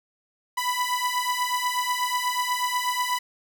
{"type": "beating tone pair", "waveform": "sawtooth", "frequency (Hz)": [988, 996.2], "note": ["B5", "B5"], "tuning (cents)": [0, 15], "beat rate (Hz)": 8.2, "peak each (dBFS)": -23, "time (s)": [0.57, 3.19], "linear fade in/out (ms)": 10, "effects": []}